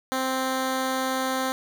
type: tone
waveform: 10% pulse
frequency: 261.6 Hz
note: C4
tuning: in tune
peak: -16 dBFS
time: 0.12-1.52 s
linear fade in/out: 0 ms
effects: none